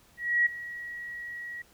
sine tone with ADSR envelope, 1914 Hz, A#6, 45 cents sharp, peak -19 dBFS, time 0.17-1.62 s, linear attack 290 ms, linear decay 10 ms, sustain -17 dB, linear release 5 ms, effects pink hiss -60 dBFS RMS until 1.73 s

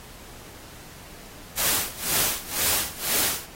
white noise with tremolo, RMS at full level -22 dBFS, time 1.57-3.46 s, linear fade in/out 10 ms, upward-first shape sine, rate 2 Hz, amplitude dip 90%, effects pink hiss -45 dBFS RMS until 3.55 s + AAC 48 kbps

